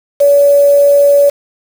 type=tone with quantisation; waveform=sine; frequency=569 Hz; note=C#5; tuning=45 cents sharp; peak=-4 dBFS; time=0.2-1.3 s; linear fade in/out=10 ms; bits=4; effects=none